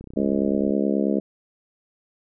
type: click train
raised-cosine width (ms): 3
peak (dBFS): -26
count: 23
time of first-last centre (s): 0.01-0.704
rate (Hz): 31.7
type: harmonic tone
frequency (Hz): 69.3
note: C#2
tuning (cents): 0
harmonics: 3 / 4 / 5 / 6 / 7 / 8 / 9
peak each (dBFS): -23 / -25 / -27 / -29 / -30 / -31 / -32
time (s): 0.16-1.2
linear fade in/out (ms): 10
effects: none